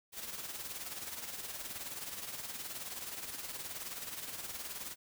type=noise with tremolo; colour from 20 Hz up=white; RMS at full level=-41 dBFS; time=0.12-4.96 s; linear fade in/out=50 ms; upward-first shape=sine; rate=19 Hz; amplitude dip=55%; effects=none